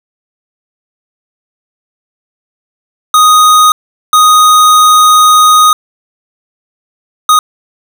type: tone bursts at uneven times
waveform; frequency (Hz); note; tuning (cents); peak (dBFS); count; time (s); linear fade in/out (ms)
square; 1244.5; D#6; 0; -3; 3; 3.14-3.72 / 4.13-5.73 / 7.29-7.39; 2
effects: none